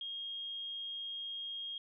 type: tone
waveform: sine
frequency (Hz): 3248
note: G#7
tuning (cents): -39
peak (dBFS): -39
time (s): 0.01-1.78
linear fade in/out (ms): 2
effects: none